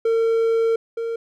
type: tone pair in turn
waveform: triangle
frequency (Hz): 454.8 / 459.6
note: A#4 / A#4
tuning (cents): -43 / -25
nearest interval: unison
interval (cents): 18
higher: second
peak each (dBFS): -14 / -21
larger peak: first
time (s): 0.05-0.76 / 0.97-1.16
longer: first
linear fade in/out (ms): 5
effects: none